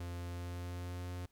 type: tone with pitch glide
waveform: 45% pulse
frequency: 87.31 to 89.14 Hz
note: F2 to F2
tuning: 0 to +36 cents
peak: -40 dBFS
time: 0-1.26 s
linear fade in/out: 5 ms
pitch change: +36 cents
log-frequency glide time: 0.21-1.07 s
effects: pink hiss -75 dBFS RMS until 1.31 s